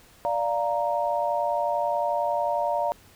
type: chord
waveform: sine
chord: Bb major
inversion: first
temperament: equal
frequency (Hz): 587.3 / 698.5 / 932.3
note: D5 / F5 / Bb5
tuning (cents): 0 / 0 / 0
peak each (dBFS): -27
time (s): 0.25-2.92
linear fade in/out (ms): 0
effects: pink hiss -54 dBFS RMS until 3.15 s